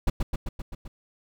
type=noise with echo; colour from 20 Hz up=brown; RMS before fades=-20 dBFS; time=0.07-0.1 s; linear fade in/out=5 ms; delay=130 ms; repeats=6; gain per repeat=-3 dB; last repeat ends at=0.88 s; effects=none